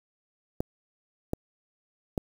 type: clicks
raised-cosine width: 2 ms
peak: -14 dBFS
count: 3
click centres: 0.605 / 1.334 / 2.178 s
effects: 7-bit